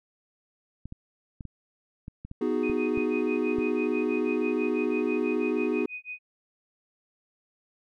clicks, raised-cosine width 5 ms, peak -26 dBFS, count 10, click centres 0.856 / 0.924 / 1.408 / 1.453 / 2.081 / 2.25 / 2.314 / 2.698 / 2.976 / 3.586 s
triangle chord, G# minor seventh, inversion first, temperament equal, 246.9 / 311.1 / 370 / 415.3 Hz, B3 / D#4 / F#4 / G#4, 0 / 0 / 0 / 0 cents, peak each -28 dBFS, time 2.41-5.86 s, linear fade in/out 5 ms
sine tone with tremolo, 2492 Hz, D#7, 2 cents sharp, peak -33 dBFS, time 2.63-6.19 s, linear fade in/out 5 ms, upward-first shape sine, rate 6.1 Hz, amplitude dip 100%
effects none

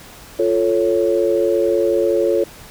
sine chord, F augmented, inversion none, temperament equal, 349.2 / 440 / 554.4 Hz, F4 / A4 / C#5, 0 / 0 / 0 cents, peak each -18 dBFS, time 0.39-2.44 s, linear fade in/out 5 ms, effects pink hiss -40 dBFS RMS until 2.7 s

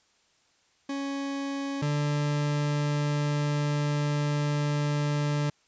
40% pulse tone pair in turn, 277.2 / 146.84 Hz, C#4 / D3, 0 / 0 cents, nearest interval major seventh, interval 1100 cents, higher first, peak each -29 / -24 dBFS, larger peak second, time 0.89-1.82 / 1.82-5.5 s, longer second, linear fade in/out 5 ms, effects white hiss -66 dBFS RMS until 5.67 s + resampled to 16000 Hz

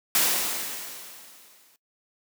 white noise with exponential decay, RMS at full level -20 dBFS, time 0.15-1.76 s, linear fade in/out 1 ms, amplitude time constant 350 ms, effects noise-tail reverb RT60 0.1 s tail -18 dB re dry + high-pass 200 Hz 12 dB/octave

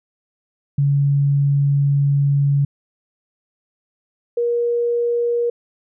sine tone pair in turn, 141.2 / 474.9 Hz, C#3 / A#4, +32 / +32 cents, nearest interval octave + major sixth, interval 2100 cents, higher second, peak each -13 / -16 dBFS, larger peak first, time 0.78-2.65 / 4.37-5.5 s, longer first, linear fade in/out 5 ms, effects none

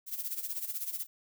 violet noise with tremolo, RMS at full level -34 dBFS, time 0.06-1.07 s, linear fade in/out 50 ms, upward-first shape sine, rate 16 Hz, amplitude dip 75%, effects none

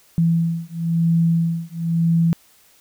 sine beating tone pair, 166.1 / 167.09 Hz, E3 / E3, +13 / +24 cents, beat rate 0.99 Hz, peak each -19 dBFS, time 0.18-2.33 s, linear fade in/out 0 ms, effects white hiss -54 dBFS RMS until 2.8 s

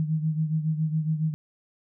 sine beating tone pair, 155.56 / 162.76 Hz, D#3 / E3, 0 / -22 cents, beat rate 7.2 Hz, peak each -24 / -30 dBFS, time 0-1.34 s, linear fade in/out 0 ms, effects none

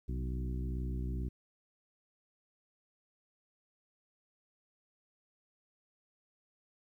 harmonic tone with a mistuned harmonic, 62.4 Hz, B1, 19 cents sharp, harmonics 1 / 2 / 3 / 4 / 5 / 6, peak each -35 / -41 / -45 / -47 / -49 / -51 dBFS, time 0.08-1.29 s, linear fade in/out 10 ms, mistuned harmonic 2, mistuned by +58 cents, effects 12-bit

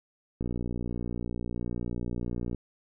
click train, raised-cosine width 3 ms, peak -21 dBFS, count 129, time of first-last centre 0.41-2.547 s, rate 59.9 Hz, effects none

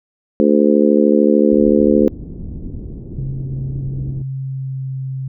harmonic tone, 73.42 Hz, D2, in tune, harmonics 3 / 4 / 5 / 6 / 7, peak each -14 / -15 / -16 / -17 / -17 dBFS, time 0.4-2.08 s, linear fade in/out 0 ms
pink low-pass noise, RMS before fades -29 dBFS, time 1.52-4.22 s, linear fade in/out 2 ms, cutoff 330 Hz, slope 24 dB/octave
sine tone with pitch glide, 133.8 to 132.65 Hz, C3 to C3, +39 to +24 cents, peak -21 dBFS, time 3.18-5.28 s, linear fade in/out 5 ms, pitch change -15 cents, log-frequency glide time 4.43-4.88 s
effects none

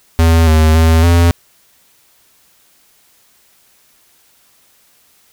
square tone with pitch steps, 82.2 / 78.8 / 81.1 / 85.4 Hz, E2 / D#2 / E2 / F2, -4 / +23 / -28 / -38 cents, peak -7 dBFS, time 0.19-1.31 s, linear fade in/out 0 ms, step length 280 ms, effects white hiss -52 dBFS RMS until 5.32 s

